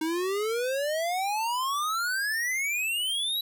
square exponential sweep, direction up, 311.1 to 3951 Hz, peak -27 dBFS, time 0.01-3.41 s, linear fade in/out 5 ms, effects none

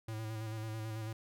square tone with vibrato, 110 Hz, A2, in tune, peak -39 dBFS, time 0.08-1.13 s, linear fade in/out 5 ms, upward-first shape square, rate 9.1 Hz, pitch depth 27 cents each way, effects none

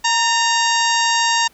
harmonic tone with a mistuned harmonic, 932.3 Hz, A#5, in tune, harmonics 1 / 2 / 3 / 4 / 5 / 6 / 7 / 8, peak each -18 / -21 / -23 / -24 / -25 / -26 / -26 / -27 dBFS, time 0.04-1.48 s, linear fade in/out 10 ms, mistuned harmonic 2, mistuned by -50 cents, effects pink hiss -53 dBFS RMS until 1.53 s

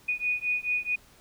sine beating tone pair, 2469 / 2473.6 Hz, D#7 / D#7, -14 / -11 cents, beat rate 4.6 Hz, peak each -29 / -29 dBFS, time 0.08-0.96 s, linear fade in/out 10 ms, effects pink hiss -57 dBFS RMS until 1.2 s

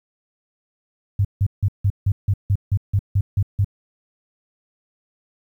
sine tone bursts, 99.2 Hz, G2, 21 cents sharp, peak -14 dBFS, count 12, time 1.19-3.646 s, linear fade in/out 5 ms, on 58 ms, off 160 ms, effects 9-bit

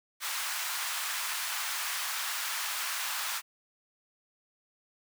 pink high-pass noise, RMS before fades -34 dBFS, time 0.2-3.42 s, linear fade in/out 50 ms, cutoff 1000 Hz, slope 24 dB/octave, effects none

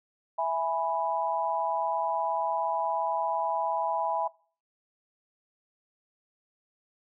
sine chord, E major, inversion none, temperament equal, 659.3 / 830.6 / 987.8 Hz, E5 / G#5 / B5, 0 / 0 / 0 cents, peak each -30 dBFS, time 0.38-4.28 s, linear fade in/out 10 ms, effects noise-tail reverb RT60 0.4 s tail -21 dB re dry

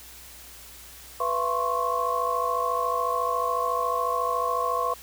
sine tone cluster, 493.9 / 676 / 1052 / 1106 Hz, B4 / E5 / C6 / C#6, 0 / +43 / +9 / -4 cents, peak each -30 / -31 / -28 / -27 dBFS, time 1.2-4.94 s, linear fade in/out 5 ms, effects added 60 Hz sine -52 dBFS peak until 5.02 s + white hiss -46 dBFS RMS until 5.02 s

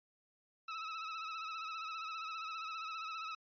sawtooth tone with vibrato, 1300 Hz, E6, 24 cents flat, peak -37 dBFS, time 0.68-3.35 s, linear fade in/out 5 ms, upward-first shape sine, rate 15 Hz, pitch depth 48 cents each way, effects resampled to 11025 Hz

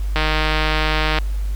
click train, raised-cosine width 0.3 ms, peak -3 dBFS, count 160, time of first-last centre 0.16-1.186 s, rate 155 Hz, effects added 50 Hz sine -19 dBFS peak until 1.55 s + pink hiss -44 dBFS RMS until 1.55 s

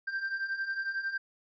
triangle beating tone pair, 1568 / 1579 Hz, G6 / G6, 0 / +12 cents, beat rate 11 Hz, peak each -36 / -31 dBFS, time 0.07-1.18 s, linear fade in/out 10 ms, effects resampled to 16000 Hz

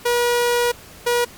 sawtooth tone pair in turn, 481.3 / 481.3 Hz, B4 / B4, -45 / -45 cents, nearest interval unison, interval 0 cents, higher neither, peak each -12 dBFS, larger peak neither, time 0.05-0.72 / 1.06-1.25 s, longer first, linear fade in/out 10 ms, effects pink hiss -42 dBFS RMS until 1.37 s + MP3 96 kbps

